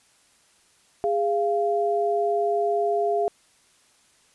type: tone pair together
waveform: sine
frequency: 410.9 / 691 Hz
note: G#4 / F5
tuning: -18 / -19 cents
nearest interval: major sixth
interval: 899 cents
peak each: -23 dBFS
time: 1.04-3.28 s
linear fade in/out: 0 ms
effects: white hiss -60 dBFS RMS until 4.34 s + resampled to 24000 Hz